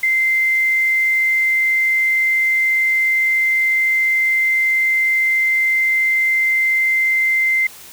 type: tone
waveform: sine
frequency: 2081 Hz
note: C7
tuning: 10 cents flat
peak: -13 dBFS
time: 0.03-7.67 s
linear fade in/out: 5 ms
effects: white hiss -39 dBFS RMS until 7.92 s